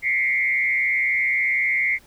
sine tone with frequency modulation, 2119 Hz, C7, 21 cents sharp, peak -18 dBFS, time 0.02-1.99 s, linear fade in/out 50 ms, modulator 129 Hz, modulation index 0.92, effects pink hiss -53 dBFS RMS until 2.06 s

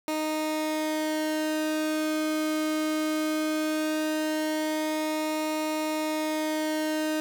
sawtooth tone with flanger, 310 Hz, D#4, 6 cents flat, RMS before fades -28 dBFS, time 0.08-7.2 s, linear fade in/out 0 ms, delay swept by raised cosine 0.62 to 1.13 ms, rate 0.18 Hz, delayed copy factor -0.6, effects none

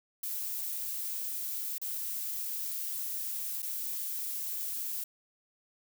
violet noise with dropouts, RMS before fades -36 dBFS, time 0.23-5.04 s, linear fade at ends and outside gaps 5 ms, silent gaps 1.782-1.815 / 3.621-3.627 s, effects none

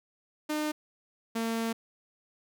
sawtooth tone pair in turn, 303.6 / 227.4 Hz, D#4 / A#3, -42 / -43 cents, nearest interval perfect fourth, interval 501 cents, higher first, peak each -25 dBFS, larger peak neither, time 0.49-0.72 / 1.35-1.73 s, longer second, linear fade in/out 10 ms, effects none

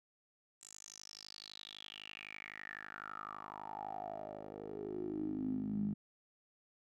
10% pulse tone with band-pass filter sweep, 51.91 Hz, G#1, in tune, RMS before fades -44 dBFS, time 0.61-5.94 s, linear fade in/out 10 ms, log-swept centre 7700 to 190 Hz, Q 8.1, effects none

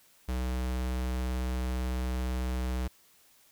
square tone, 63 Hz, B1, 35 cents sharp, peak -30 dBFS, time 0.28-2.88 s, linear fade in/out 10 ms, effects white hiss -62 dBFS RMS until 3.51 s

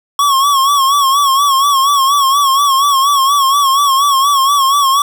square tone with vibrato, 1108 Hz, C#6, 1 cent flat, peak -9 dBFS, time 0.19-5.02 s, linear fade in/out 2 ms, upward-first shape sine, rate 4.2 Hz, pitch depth 76 cents each way, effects none

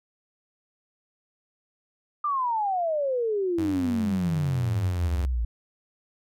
sine exponential sweep, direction down, 1213 to 55 Hz, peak -23 dBFS, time 2.24-5.45 s, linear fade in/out 5 ms
sawtooth tone with pitch glide, 92.5 to 88.94 Hz, F#2 to F2, 0 to +32 cents, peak -28 dBFS, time 3.58-5.26 s, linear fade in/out 5 ms, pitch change -68 cents, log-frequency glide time 3.93-4.93 s
effects none

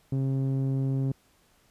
sawtooth tone with low-pass filter, 134.4 Hz, C3, 47 cents sharp, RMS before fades -27 dBFS, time 0.12-1.12 s, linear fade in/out 5 ms, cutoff 290 Hz, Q 0.83, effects pink hiss -64 dBFS RMS until 1.7 s + resampled to 32000 Hz

